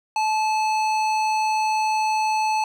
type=tone with hard clipping; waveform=sine; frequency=867 Hz; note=A5; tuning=26 cents flat; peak=-21 dBFS; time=0.16-2.64 s; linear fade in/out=2 ms; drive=14 dB; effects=none